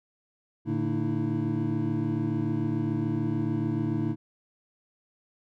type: tone cluster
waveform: triangle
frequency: 112 / 146.8 / 226.9 / 301.3 / 328.2 Hz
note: A2 / D3 / A#3 / D4 / E4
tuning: +31 / 0 / -47 / +44 / -8 cents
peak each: -30 dBFS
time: 0.65-4.16 s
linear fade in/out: 50 ms
effects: none